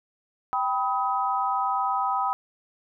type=chord; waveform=sine; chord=G augmented; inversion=none; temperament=equal with one note detuned; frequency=784 / 987.8 / 1266.3 Hz; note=G5 / B5 / D#6; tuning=0 / 0 / +30 cents; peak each=-27 dBFS; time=0.53-2.33 s; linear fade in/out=0 ms; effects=none